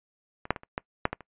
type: clicks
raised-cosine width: 0.5 ms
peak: -25 / -7 / -21 / -30 / -14 / -7 / -15 / -28 dBFS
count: 8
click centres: 0.454 / 0.506 / 0.562 / 0.634 / 0.779 / 1.054 / 1.13 / 1.207 s
effects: noise-tail reverb RT60 0.1 s tail -23 dB re dry + resampled to 8000 Hz